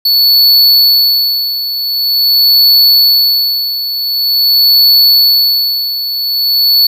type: tone with tremolo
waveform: square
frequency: 4435 Hz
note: C#8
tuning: in tune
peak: -4 dBFS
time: 0.05-6.87 s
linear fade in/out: 5 ms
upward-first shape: sine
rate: 0.46 Hz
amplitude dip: 70%
effects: 7-bit

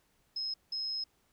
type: tone bursts at uneven times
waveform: sine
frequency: 5140 Hz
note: E8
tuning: 45 cents flat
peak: -33 dBFS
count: 2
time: 0.36-0.54 / 0.72-1.04 s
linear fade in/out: 5 ms
effects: pink hiss -72 dBFS RMS until 1.32 s

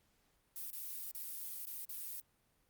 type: noise with dropouts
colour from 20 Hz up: violet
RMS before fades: -44 dBFS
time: 0.56-2.2 s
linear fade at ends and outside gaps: 1 ms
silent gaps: 0.704-0.73 / 1.112-1.148 / 1.654-1.669 / 1.849-1.892 s
effects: pink hiss -75 dBFS RMS until 2.69 s + Opus 48 kbps

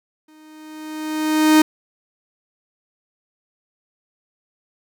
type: tone with exponential growth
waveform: 45% pulse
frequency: 309.8 Hz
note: D#4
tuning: 7 cents flat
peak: -8 dBFS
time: 0.28-1.62 s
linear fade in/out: 5 ms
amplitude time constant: 290 ms
effects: none

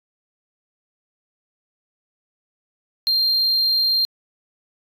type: tone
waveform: sine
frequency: 4186 Hz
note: C8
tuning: in tune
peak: -13 dBFS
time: 3.07-4.05 s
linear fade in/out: 0 ms
effects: tanh soft clip ceiling -15 dBFS

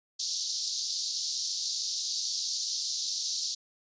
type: band-pass noise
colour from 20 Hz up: pink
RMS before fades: -33 dBFS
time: 0.19-3.55 s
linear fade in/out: 10 ms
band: 4100 to 6400 Hz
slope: 48 dB/octave
effects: resampled to 16000 Hz

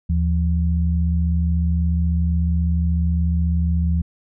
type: tone pair together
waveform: sine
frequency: 77.78 / 171.91 Hz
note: D#2 / F3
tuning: 0 / -27 cents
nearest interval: octave + major second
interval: 1373 cents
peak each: -17 / -22 dBFS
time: 0.09-4.02 s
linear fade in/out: 10 ms
effects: none

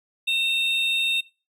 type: tone pair together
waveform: triangle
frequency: 2688 / 3682 Hz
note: E7 / A#7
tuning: +33 / -22 cents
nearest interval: perfect fourth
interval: 545 cents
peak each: -22 dBFS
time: 0.27-1.21 s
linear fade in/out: 10 ms
effects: noise-tail reverb RT60 0.3 s tail -20 dB re dry

